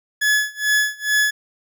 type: tone with tremolo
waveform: 40% pulse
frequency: 1704 Hz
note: G#6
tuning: 44 cents sharp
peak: -13 dBFS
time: 0.21-1.31 s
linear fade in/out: 10 ms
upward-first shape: sine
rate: 2.3 Hz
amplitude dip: 95%
effects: none